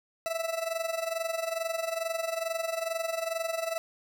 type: tone with amplitude modulation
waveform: 40% pulse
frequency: 659.3 Hz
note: E5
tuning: in tune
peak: -26 dBFS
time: 0.26-3.78 s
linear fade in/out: 0 ms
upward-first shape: sine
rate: 22.3 Hz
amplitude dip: 75%
effects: 10-bit